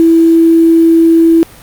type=tone with quantisation; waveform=sine; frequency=329.6 Hz; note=E4; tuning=in tune; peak=-3 dBFS; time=0-1.43 s; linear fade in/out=0 ms; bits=5; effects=pink hiss -36 dBFS RMS until 1.62 s + Opus 48 kbps